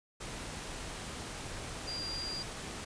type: tone in noise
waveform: sine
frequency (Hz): 4778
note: D8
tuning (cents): +29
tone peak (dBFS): -37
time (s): 1.87-2.43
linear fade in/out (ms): 10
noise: pink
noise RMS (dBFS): -42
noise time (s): 0.2-2.85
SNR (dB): +2
effects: resampled to 22050 Hz